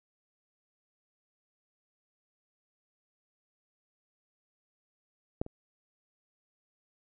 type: clicks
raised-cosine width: 2 ms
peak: -16 / -30 dBFS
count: 2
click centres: 5.415 / 5.464 s
effects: none